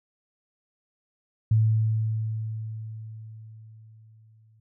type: tone with exponential decay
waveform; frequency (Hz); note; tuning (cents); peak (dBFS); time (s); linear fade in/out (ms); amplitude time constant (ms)
sine; 110; A2; 0; -16; 1.51-4.6; 5; 670
effects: none